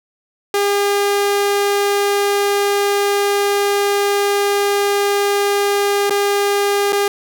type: tone with dropouts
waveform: sawtooth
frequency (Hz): 404.1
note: G#4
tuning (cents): -47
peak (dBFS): -10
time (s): 0.54-7.08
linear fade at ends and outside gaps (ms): 2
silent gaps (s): 6.097-6.106 / 6.924-6.929
effects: none